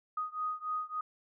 sine beating tone pair, 1244.5 / 1248 Hz, D#6 / D#6, 0 / +5 cents, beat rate 3.5 Hz, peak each -36 / -37 dBFS, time 0.17-1.01 s, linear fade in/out 5 ms, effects none

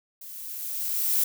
violet noise with level ramp, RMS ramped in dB -42 to -22 dBFS, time 0.21-1.24 s, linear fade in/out 5 ms, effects none

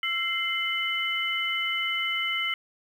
sine tone cluster, 1338 / 2088 / 2994 Hz, E6 / C7 / F#7, +25 / -4 / +20 cents, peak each -34 / -28 / -29 dBFS, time 0.03-2.54 s, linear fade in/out 2 ms, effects 9-bit

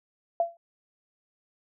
sine tone with exponential decay, 680 Hz, F5, 46 cents flat, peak -18 dBFS, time 0.4-0.57 s, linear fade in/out 2 ms, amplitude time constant 35 ms, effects none

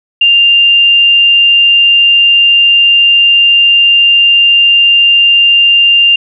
sine tone, 2794 Hz, F7, in tune, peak -3 dBFS, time 0.21-6.16 s, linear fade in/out 5 ms, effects none

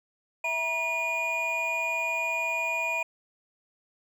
triangle tone cluster, 656 / 954 / 2442 Hz, E5 / A#5 / D#7, -9 / +40 / -33 cents, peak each -33 / -32 / -26 dBFS, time 0.44-3.03 s, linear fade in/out 5 ms, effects none

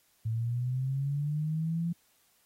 sine linear sweep, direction up, 110 to 171.6 Hz, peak -28 dBFS, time 0.25-1.93 s, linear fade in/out 10 ms, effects white hiss -68 dBFS RMS until 2.45 s + AAC 48 kbps

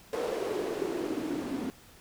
white noise with band-pass filter sweep, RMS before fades -33 dBFS, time 0.13-1.7 s, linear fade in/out 0 ms, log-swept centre 490 to 260 Hz, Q 5.3, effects pink hiss -55 dBFS RMS until 2 s

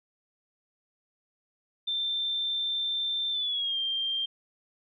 sine tone with pitch glide, 3568 to 3179 Hz, A7 to G7, +23 to +24 cents, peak -27 dBFS, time 1.87-4.26 s, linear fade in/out 10 ms, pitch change -199 cents, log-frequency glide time 3.31-3.78 s, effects none

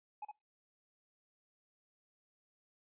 triangle tone with echo, 841 Hz, G#5, 22 cents sharp, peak -39 dBFS, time 0.22-0.25 s, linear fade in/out 5 ms, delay 64 ms, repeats 1, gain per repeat -3 dB, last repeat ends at 0.314 s, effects noise-tail reverb RT60 0.2 s tail -23 dB re dry + resampled to 8000 Hz

